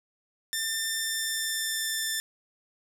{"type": "tone with pitch glide", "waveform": "10% pulse", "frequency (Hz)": [1791, 1774.5], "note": ["A6", "A6"], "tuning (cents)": [30, 14], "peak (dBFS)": -19, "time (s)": [0.53, 2.2], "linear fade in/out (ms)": 0, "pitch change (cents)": -16, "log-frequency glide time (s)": [0.95, 2.08], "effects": ["9-bit"]}